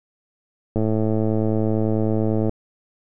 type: click train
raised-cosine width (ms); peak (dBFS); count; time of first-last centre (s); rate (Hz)
2; -9; 190; 0.76-2.494; 109
effects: none